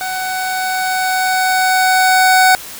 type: tone with level ramp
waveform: 25% pulse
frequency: 748 Hz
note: F#5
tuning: 19 cents sharp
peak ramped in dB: -16 to -3 dBFS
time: 0.01-2.55 s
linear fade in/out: 0 ms
effects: white hiss -31 dBFS RMS until 2.79 s